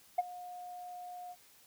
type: tone with ADSR envelope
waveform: sine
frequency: 717 Hz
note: F5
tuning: 45 cents sharp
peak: -22 dBFS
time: 0.18-1.36 s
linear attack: 8 ms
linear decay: 27 ms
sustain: -21 dB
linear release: 50 ms
effects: tanh soft clip ceiling -23 dBFS + white hiss -62 dBFS RMS until 1.66 s